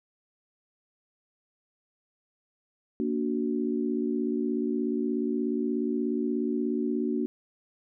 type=chord; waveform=sine; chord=Bb augmented; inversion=none; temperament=equal with one note detuned; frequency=233.1 / 289.8 / 370 Hz; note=Bb3 / D4 / F#4; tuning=0 / -23 / 0 cents; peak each=-29 / -30 / -31 dBFS; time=3-7.26 s; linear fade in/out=0 ms; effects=none